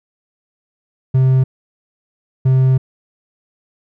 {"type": "tone bursts at uneven times", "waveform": "triangle", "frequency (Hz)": 130.81, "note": "C3", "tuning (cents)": 0, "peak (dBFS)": -7, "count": 2, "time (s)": [[1.14, 1.44], [2.45, 2.78]], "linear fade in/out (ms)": 10, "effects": []}